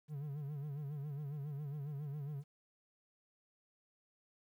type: tone with vibrato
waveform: triangle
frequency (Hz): 144.7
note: D3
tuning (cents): -25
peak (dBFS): -38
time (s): 0.08-2.44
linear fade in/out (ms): 50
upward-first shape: sine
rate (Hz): 7.3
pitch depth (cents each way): 94
effects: 12-bit